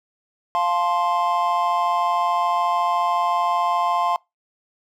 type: chord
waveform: triangle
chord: F major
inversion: none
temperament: just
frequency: 698.5 / 873.1 / 1047.7 Hz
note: F5 / A5 / C6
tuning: 0 / -14 / +2 cents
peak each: -21 / -23 / -19 dBFS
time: 0.55-4.16 s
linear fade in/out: 0 ms
effects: noise-tail reverb RT60 0.2 s tail -24 dB re dry